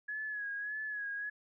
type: tone with vibrato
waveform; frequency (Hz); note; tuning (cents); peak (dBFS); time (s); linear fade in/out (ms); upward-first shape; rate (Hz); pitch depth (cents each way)
sine; 1683; G#6; +23; -36; 0.08-1.3; 10; sine; 1.7; 50
effects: none